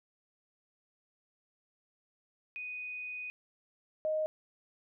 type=tone pair in turn; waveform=sine; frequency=2488 / 622 Hz; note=D#7 / D#5; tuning=-1 / -1 cents; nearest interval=2 octaves; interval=2400 cents; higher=first; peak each=-38 / -29 dBFS; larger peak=second; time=2.56-3.3 / 4.05-4.26 s; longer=first; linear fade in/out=0 ms; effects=none